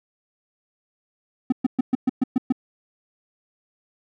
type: tone bursts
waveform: triangle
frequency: 254.9 Hz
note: C4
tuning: 45 cents flat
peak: -13 dBFS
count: 8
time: 1.5-2.524 s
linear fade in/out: 5 ms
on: 23 ms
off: 120 ms
effects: none